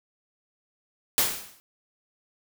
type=noise with exponential decay; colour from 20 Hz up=white; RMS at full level=-19 dBFS; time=1.18-1.6 s; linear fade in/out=0 ms; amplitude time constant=90 ms; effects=none